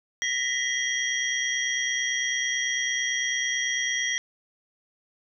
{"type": "tone cluster", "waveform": "sine", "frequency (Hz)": [1872, 2001, 3244, 5780], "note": ["A#6", "B6", "G#7", "F#8"], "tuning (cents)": [7, 22, -41, -41], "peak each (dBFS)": -30, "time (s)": [0.22, 4.18], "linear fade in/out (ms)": 0, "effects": []}